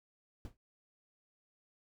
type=noise with exponential decay; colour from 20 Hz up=brown; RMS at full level=-42 dBFS; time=0.45-0.57 s; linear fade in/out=1 ms; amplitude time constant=25 ms; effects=none